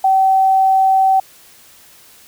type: tone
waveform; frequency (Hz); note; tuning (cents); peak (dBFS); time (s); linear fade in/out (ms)
sine; 767; G5; -38; -9; 0.04-1.2; 5
effects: white hiss -45 dBFS RMS until 2.27 s